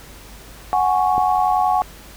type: chord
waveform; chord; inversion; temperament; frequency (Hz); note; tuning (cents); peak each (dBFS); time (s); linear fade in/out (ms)
sine; F# suspended second; none; equal; 740 / 830.6 / 1108.7; F#5 / G#5 / C#6; 0 / 0 / 0; -17 / -19 / -22; 0.73-1.82; 0
type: click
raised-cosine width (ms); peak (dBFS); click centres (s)
2; -14; 1.18
effects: added 50 Hz sine -42 dBFS peak until 2.16 s + pink hiss -42 dBFS RMS until 2.16 s